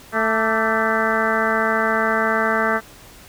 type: harmonic tone with a mistuned harmonic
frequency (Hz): 221.4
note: A3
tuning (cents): +11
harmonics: 1 / 2 / 3 / 4 / 5 / 6 / 7 / 8 / 9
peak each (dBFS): -26 / -25 / -24 / -27 / -25 / -25 / -23 / -27 / -29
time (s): 0.12-2.81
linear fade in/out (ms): 50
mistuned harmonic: 5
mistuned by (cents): +84
effects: pink hiss -44 dBFS RMS until 3.28 s